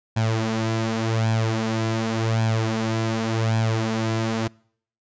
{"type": "tone with flanger", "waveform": "sawtooth", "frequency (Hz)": 112, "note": "A2", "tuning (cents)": 31, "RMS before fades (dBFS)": -23, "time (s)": [0.16, 4.48], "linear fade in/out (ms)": 10, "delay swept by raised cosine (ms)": [1.2, 6], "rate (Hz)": 0.88, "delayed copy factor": 0.65, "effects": ["noise-tail reverb RT60 0.6 s tail -26 dB re dry", "resampled to 16000 Hz"]}